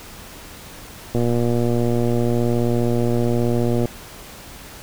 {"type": "click train", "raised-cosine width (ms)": 2, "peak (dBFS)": -8, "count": 323, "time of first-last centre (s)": [1.15, 3.856], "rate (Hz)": 119, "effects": ["pink hiss -39 dBFS RMS until 4.82 s"]}